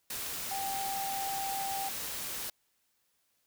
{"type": "tone in noise", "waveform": "sine", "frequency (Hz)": 784, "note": "G5", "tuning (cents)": 0, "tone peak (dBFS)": -34, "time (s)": [0.51, 1.89], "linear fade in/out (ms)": 5, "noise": "white", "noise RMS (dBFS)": -38, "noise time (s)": [0.1, 2.5], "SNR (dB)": 1, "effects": ["white hiss -75 dBFS RMS until 3.46 s"]}